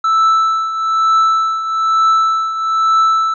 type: tone with tremolo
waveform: triangle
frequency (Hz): 1318.5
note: E6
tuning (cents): 0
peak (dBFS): -6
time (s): 0.04-3.34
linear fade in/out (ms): 5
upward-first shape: triangle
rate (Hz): 1.1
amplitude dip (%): 70
effects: resampled to 16000 Hz